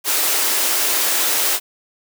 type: high-pass noise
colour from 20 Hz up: white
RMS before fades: -18 dBFS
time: 0.04-1.6 s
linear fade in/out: 50 ms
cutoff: 280 Hz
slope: 48 dB/octave
effects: none